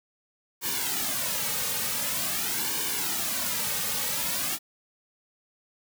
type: noise with flanger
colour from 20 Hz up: white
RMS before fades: -29 dBFS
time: 0.61-4.59 s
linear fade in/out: 50 ms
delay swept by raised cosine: 1.5 to 3 ms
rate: 0.46 Hz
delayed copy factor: -0.8
effects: none